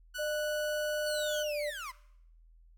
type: tone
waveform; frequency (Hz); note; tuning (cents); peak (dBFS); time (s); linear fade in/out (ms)
sawtooth; 1480; F#6; 0; -33; 0.14-1.44; 20
type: tone with pitch glide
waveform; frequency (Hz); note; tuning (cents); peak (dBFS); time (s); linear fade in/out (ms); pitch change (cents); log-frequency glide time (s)
sine; 604 to 590.9; D5 to D5; +48 to +10; -32; 0.18-1.71; 20; -38; 1.46-1.53
type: linear sweep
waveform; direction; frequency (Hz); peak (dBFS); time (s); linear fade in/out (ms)
30% pulse; down; 4550 to 950; -36; 1.05-1.92; 20
effects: noise-tail reverb RT60 0.7 s tail -19 dB re dry + added 41 Hz sine -56 dBFS peak until 2.77 s